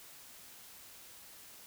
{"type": "silence", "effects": ["white hiss -54 dBFS RMS until 1.66 s"]}